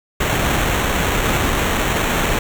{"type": "noise with sample-and-hold", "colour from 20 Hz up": "pink", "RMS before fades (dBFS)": -18, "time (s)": [0.2, 2.39], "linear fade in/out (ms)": 5, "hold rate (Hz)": 4900, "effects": []}